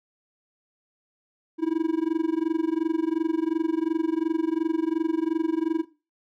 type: tone with amplitude modulation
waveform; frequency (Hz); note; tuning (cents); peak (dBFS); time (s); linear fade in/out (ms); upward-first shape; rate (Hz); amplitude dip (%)
triangle; 323.5; E4; -32; -16; 1.58-5.85; 50; sine; 22.8; 95
effects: noise-tail reverb RT60 0.3 s tail -17 dB re dry